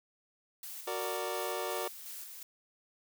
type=noise with tremolo; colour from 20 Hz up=blue; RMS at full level=-44 dBFS; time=0.63-2.43 s; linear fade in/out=2 ms; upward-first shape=square; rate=2.8 Hz; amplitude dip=35%
type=chord; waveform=25% pulse; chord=Gb augmented; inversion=none; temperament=equal with one note detuned; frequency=370 / 462.7 / 587.3 Hz; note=Gb4 / Bb4 / D5; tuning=0 / -13 / 0 cents; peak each=-35 dBFS; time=0.87-1.88 s; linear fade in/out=5 ms
effects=none